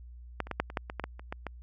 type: clicks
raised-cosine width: 0.5 ms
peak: -15 / -29 / -18 / -11 / -27 / -14 / -22 / -18 / -18 / -30 / -20 / -20 dBFS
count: 12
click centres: 0.403 / 0.47 / 0.513 / 0.6 / 0.701 / 0.772 / 0.899 / 0.997 / 1.04 / 1.195 / 1.325 / 1.467 s
effects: added 60 Hz sine -45 dBFS peak until 1.62 s